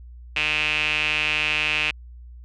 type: tone with band-pass filter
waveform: sawtooth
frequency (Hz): 152.2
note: D#3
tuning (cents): -38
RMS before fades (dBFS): -23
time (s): 0.36-1.91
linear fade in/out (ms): 5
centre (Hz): 2600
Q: 7.4
effects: added 60 Hz sine -39 dBFS peak until 2.44 s + resampled to 22050 Hz